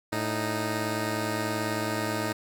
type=tone pair together; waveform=10% pulse; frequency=109.6 / 310 Hz; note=A2 / D#4; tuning=-6 / -6 cents; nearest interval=octave + tritone; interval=1800 cents; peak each=-22 / -22 dBFS; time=0.12-2.33 s; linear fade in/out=10 ms; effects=none